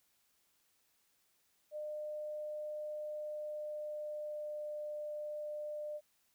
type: tone with pitch glide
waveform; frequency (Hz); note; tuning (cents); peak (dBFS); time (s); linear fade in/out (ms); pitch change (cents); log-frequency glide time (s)
sine; 604 to 599.5; D5 to D5; +48 to +36; -39; 1.71-6.01; 50; -12; 3.05-4.93
effects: white hiss -75 dBFS RMS until 6.34 s